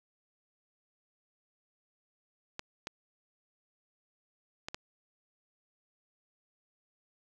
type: clicks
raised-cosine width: 0.2 ms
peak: -20 dBFS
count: 4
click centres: 2.594 / 2.871 / 4.685 / 4.745 s
effects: none